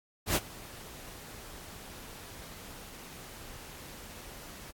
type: noise with ADSR envelope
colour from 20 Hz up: pink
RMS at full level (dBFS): -25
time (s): 0.26-4.71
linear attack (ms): 94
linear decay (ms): 41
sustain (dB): -22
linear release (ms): 4
effects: AAC 64 kbps